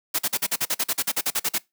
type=noise bursts; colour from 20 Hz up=white; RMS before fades=-23 dBFS; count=16; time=0.14-1.584 s; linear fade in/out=10 ms; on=49 ms; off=44 ms; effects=noise-tail reverb RT60 0.2 s tail -23 dB re dry + high-pass 150 Hz 12 dB/octave